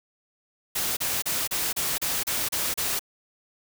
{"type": "noise bursts", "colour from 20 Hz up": "white", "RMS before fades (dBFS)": -27, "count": 9, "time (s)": [0.75, 2.994], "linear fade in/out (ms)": 10, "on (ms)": 220, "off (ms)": 33, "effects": []}